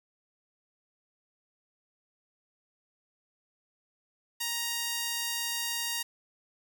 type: tone with high-pass filter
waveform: sawtooth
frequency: 937 Hz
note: A#5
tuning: 9 cents sharp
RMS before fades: -33 dBFS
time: 4.4-6.03 s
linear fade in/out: 10 ms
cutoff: 2700 Hz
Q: 0.51
effects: 9-bit